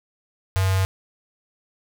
square tone with notch filter, 95.1 Hz, F#2, 48 cents sharp, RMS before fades -20 dBFS, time 0.56-0.85 s, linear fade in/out 0 ms, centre 290 Hz, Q 0.57, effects none

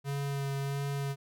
square tone with vibrato, 139.5 Hz, C#3, 11 cents sharp, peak -32 dBFS, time 0.04-1.16 s, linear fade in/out 50 ms, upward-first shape sine, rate 1.5 Hz, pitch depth 15 cents each way, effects none

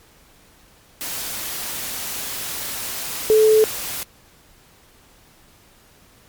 sine tone in noise, 434.7 Hz, A4, 21 cents flat, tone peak -10 dBFS, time 3.3-3.64 s, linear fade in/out 0 ms, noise white, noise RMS -28 dBFS, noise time 1.01-4.03 s, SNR +15 dB, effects pink hiss -52 dBFS RMS until 6.28 s + MP3 96 kbps

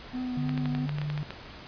triangle tone with vibrato, 250.8 Hz, B3, 27 cents sharp, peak -28 dBFS, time 0.13-0.87 s, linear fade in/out 20 ms, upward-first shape sine, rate 3 Hz, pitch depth 20 cents each way
sine tone with pitch glide, 146.9 to 148.26 Hz, D3 to D3, +1 to +17 cents, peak -29 dBFS, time 0.37-1.23 s, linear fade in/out 0 ms, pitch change +16 cents, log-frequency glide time 0.9-1.02 s
clicks, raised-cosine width 0.3 ms, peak -20 dBFS, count 10, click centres 0.493 / 0.577 / 0.657 / 0.75 / 0.893 / 0.985 / 1.016 / 1.101 / 1.177 / 1.306 s
effects pink hiss -45 dBFS RMS until 1.67 s + resampled to 11025 Hz

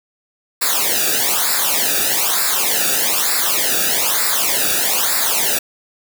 white noise with flanger, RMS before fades -17 dBFS, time 0.61-5.59 s, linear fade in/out 10 ms, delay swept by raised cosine 0.32 to 0.97 ms, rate 1.1 Hz, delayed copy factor -0.9, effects none

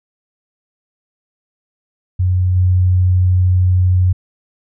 sine tone with level steps, 91.3 Hz, F#2, 23 cents flat, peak -11 / -9 dBFS, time 2.19-4.13 s, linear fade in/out 10 ms, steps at 2.55 s, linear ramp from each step 20 ms, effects none

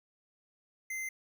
square tone, 2075 Hz, C7, 15 cents flat, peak -36 dBFS, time 0.9-1.09 s, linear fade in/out 5 ms, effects none

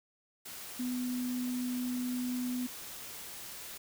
sine tone in noise, 248.9 Hz, B3, 14 cents sharp, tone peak -32 dBFS, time 0.79-2.67 s, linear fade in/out 10 ms, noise white, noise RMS -45 dBFS, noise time 0.45-3.78 s, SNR +10 dB, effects none

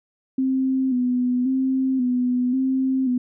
sine tone with vibrato, 255.8 Hz, C4, 39 cents flat, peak -18 dBFS, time 0.38-3.18 s, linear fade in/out 5 ms, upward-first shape square, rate 0.93 Hz, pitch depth 49 cents each way, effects none

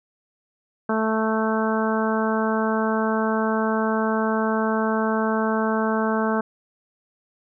harmonic tone, 220 Hz, A3, in tune, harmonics 1 / 2 / 3 / 4 / 5 / 6 / 7, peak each -23 / -26 / -28 / -29 / -30 / -31 / -31 dBFS, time 0.89-6.41 s, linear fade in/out 5 ms, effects none

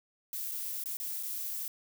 violet noise with dropouts, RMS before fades -37 dBFS, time 0.33-1.68 s, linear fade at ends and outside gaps 1 ms, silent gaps 0.514-0.518 / 0.838-0.858 / 0.97-1 / 1.228-1.233 s, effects none

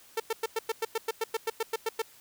sawtooth tone bursts, 448.2 Hz, A4, 32 cents sharp, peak -23 dBFS, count 15, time 0.17-2.02 s, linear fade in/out 5 ms, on 30 ms, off 100 ms, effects white hiss -56 dBFS RMS until 2.2 s

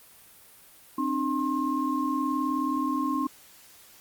sine tone cluster, 263.2 / 302.2 / 1066 Hz, C4 / D4 / C6, +10 / +50 / +32 cents, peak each -29 dBFS, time 0.98-3.27 s, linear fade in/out 5 ms, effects white hiss -53 dBFS RMS until 4 s + Opus 32 kbps

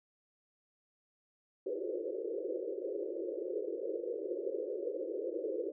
white band-pass noise, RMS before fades -38 dBFS, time 1.66-5.72 s, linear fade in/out 5 ms, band 330 to 540 Hz, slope 96 dB/octave, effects none

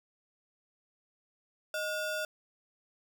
square ring-modulated tone, 1030 Hz, C6, 28 cents flat, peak -30 dBFS, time 1.74-2.25 s, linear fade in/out 2 ms, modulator 410 Hz, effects none

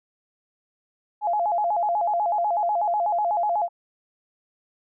sine tone with vibrato, 762 Hz, G5, 49 cents flat, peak -20 dBFS, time 1.21-3.69 s, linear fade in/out 50 ms, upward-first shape square, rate 8.1 Hz, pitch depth 170 cents each way, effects none

